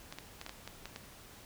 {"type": "clicks", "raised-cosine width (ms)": 0.2, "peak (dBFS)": -25, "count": 8, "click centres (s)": [0.125, 0.186, 0.414, 0.464, 0.494, 0.676, 0.856, 0.961], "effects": ["pink hiss -54 dBFS RMS until 1.45 s"]}